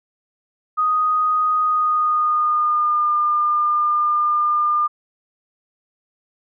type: tone with pitch glide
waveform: sine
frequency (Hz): 1245 to 1204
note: D#6 to D6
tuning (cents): +1 to +43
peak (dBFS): -15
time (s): 0.77-4.88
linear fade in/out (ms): 20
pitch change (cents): -58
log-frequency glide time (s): 1.62-3.13
effects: none